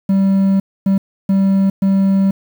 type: tone bursts at uneven times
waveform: triangle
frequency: 194.3 Hz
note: G3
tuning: 15 cents flat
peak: -8 dBFS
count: 4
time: 0.09-0.6 / 0.86-0.98 / 1.29-1.7 / 1.82-2.31 s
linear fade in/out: 5 ms
effects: 7-bit